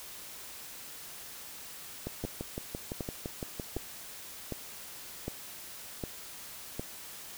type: two click trains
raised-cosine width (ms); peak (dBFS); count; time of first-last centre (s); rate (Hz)
2; -22 / -21; 11 / 7; 2.07-3.768 / 2.25-6.795; 5.89 / 1.32
effects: white hiss -46 dBFS RMS until 7.37 s